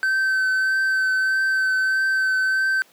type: tone with vibrato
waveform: triangle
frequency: 1539 Hz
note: G6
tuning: 32 cents flat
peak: -16 dBFS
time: 0.03-2.82 s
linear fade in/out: 0 ms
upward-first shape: triangle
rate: 1.6 Hz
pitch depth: 18 cents each way
effects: pink hiss -54 dBFS RMS until 2.92 s + high-pass 300 Hz 12 dB/octave